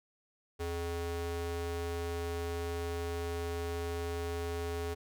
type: ring-modulated tone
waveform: square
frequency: 171.8 Hz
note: F3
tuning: 28 cents flat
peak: -32 dBFS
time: 0.59-4.95 s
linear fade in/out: 20 ms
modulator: 251 Hz
effects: none